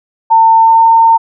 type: tone with pitch glide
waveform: sine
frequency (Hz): 900 to 909.4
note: A5 to A#5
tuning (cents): +39 to -43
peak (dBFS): -3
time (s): 0.3-1.18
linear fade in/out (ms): 20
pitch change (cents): +18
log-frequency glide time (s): 0.56-0.9
effects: none